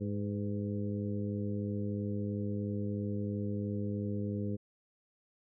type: harmonic tone with a mistuned harmonic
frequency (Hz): 103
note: G#2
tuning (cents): -14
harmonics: 1 / 2 / 3 / 4 / 5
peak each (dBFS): -36 / -36 / -42 / -43 / -45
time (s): 0-4.57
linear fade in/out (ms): 20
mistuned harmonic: 5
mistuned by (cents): -33
effects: none